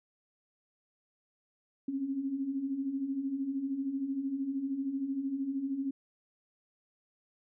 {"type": "beating tone pair", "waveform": "sine", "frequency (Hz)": [261.6, 274.6], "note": ["C4", "C#4"], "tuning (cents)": [0, -16], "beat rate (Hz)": 13, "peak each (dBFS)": [-39, -32], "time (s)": [1.88, 5.91], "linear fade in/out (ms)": 5, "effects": []}